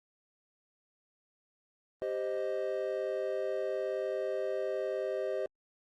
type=chord; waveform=triangle; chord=C minor; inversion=second; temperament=equal; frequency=392 / 523.3 / 622.3 Hz; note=G4 / C5 / Eb5; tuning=0 / 0 / 0 cents; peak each=-34 dBFS; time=2.02-5.46 s; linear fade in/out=0 ms; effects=Opus 32 kbps